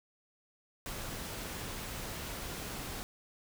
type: noise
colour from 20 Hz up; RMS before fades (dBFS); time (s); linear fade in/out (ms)
pink; -41; 0.86-3.03; 0
effects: none